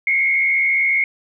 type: tone with frequency modulation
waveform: sine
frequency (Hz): 2169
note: C#7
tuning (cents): -38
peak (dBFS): -14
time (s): 0.07-1.04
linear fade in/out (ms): 2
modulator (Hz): 74.4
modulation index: 0.96
effects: none